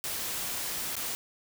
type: noise with dropouts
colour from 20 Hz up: white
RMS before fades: -34 dBFS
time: 0.04-1.15 s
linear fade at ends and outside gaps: 0 ms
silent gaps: 0.954-0.966 s
effects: none